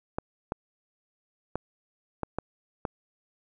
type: clicks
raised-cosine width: 1 ms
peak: -15 dBFS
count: 6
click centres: 0.185 / 0.521 / 1.556 / 2.233 / 2.386 / 2.852 s
effects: none